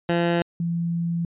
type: tone pair in turn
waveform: 15% pulse / sine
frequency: 171.2 / 169.43 Hz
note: F3 / E3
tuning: -34 / +48 cents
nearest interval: unison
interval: 18 cents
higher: first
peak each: -13 / -22 dBFS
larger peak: first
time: 0.09-0.42 / 0.6-1.25 s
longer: second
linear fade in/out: 2 ms
effects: resampled to 8000 Hz